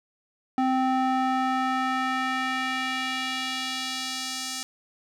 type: tone with band-pass filter sweep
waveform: square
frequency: 260 Hz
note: C4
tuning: 11 cents flat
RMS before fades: -27 dBFS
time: 0.58-4.63 s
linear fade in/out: 0 ms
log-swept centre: 630 to 6200 Hz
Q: 1.2
effects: none